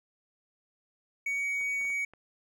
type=tone; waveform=triangle; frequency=2249 Hz; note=C#7; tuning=24 cents sharp; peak=-27 dBFS; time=1.26-2.05 s; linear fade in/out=5 ms
type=clicks; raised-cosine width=0.5 ms; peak=-37 dBFS; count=5; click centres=1.612 / 1.813 / 1.851 / 1.902 / 2.136 s
effects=none